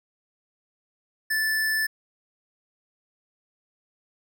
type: tone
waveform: square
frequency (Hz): 1753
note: A6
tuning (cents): -7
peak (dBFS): -23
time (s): 1.3-1.87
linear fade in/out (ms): 10
effects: none